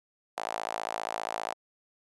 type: tone with high-pass filter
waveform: sawtooth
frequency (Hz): 55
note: A1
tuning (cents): 0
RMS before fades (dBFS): -35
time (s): 0.37-1.54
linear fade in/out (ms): 5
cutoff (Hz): 740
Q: 3.3
effects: resampled to 24000 Hz